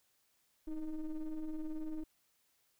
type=ring-modulated tone; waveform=triangle; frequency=151.9 Hz; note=D#3; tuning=41 cents flat; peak=-32 dBFS; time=0.67-2.04 s; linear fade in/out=10 ms; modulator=161 Hz; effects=white hiss -75 dBFS RMS until 2.79 s